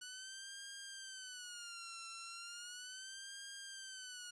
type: tone with vibrato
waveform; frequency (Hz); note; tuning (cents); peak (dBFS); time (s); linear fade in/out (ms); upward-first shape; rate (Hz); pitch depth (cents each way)
10% pulse; 1474; F#6; -7; -39; 0.01-4.31; 10; sine; 0.36; 150
effects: resampled to 22050 Hz + 12-bit